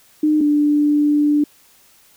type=tone pair in turn; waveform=sine; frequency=304.7 / 294.8 Hz; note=D#4 / D4; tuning=-36 / +7 cents; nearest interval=minor second; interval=57 cents; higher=first; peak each=-12 dBFS; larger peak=neither; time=0.23-0.41 / 0.41-1.44 s; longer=second; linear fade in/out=5 ms; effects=white hiss -52 dBFS RMS until 2.16 s